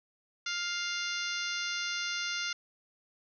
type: harmonic tone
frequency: 700 Hz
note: F5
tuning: 4 cents sharp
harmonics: 2 / 3 / 4 / 5 / 6 / 7 / 8 / 9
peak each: -37 / -39 / -40 / -41 / -42 / -42 / -43 / -44 dBFS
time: 0.46-2.53 s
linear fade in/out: 5 ms
effects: none